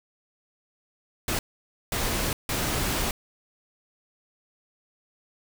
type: noise bursts at uneven times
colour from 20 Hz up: pink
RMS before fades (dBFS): -27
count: 3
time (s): 1.28-1.39 / 1.92-2.33 / 2.49-3.11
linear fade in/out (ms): 2
effects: none